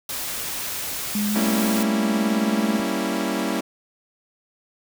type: noise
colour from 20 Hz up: white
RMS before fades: -29 dBFS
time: 0.09-1.83 s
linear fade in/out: 2 ms
type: tone with pitch glide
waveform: sine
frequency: 207.7 to 214.8 Hz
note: G#3 to A3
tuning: 0 to -41 cents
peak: -21 dBFS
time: 1.15-2.8 s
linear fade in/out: 2 ms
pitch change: +59 cents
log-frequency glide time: 1.29-1.38 s
type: chord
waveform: sawtooth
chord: G diminished seventh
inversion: none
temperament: equal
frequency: 196 / 233.1 / 277.2 / 329.6 Hz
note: G3 / Bb3 / Db4 / Fb4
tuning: 0 / 0 / 0 / 0 cents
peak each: -24 dBFS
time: 1.35-3.61 s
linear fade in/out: 10 ms
effects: none